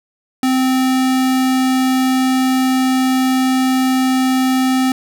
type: tone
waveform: square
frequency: 259.6 Hz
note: C4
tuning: 13 cents flat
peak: -13 dBFS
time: 0.43-4.92 s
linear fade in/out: 2 ms
effects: none